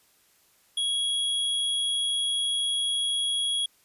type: tone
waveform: square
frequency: 3322 Hz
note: G#7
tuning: in tune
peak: -25 dBFS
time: 0.77-3.66 s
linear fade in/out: 5 ms
effects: white hiss -63 dBFS RMS until 3.84 s + resampled to 32000 Hz